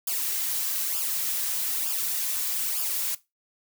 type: noise with flanger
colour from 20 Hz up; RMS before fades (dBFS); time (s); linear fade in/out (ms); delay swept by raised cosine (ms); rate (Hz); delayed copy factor
blue; -28; 0.07-3.15; 5; 0.49 to 5.39; 1.1; -0.75
effects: noise-tail reverb RT60 0.2 s tail -17 dB re dry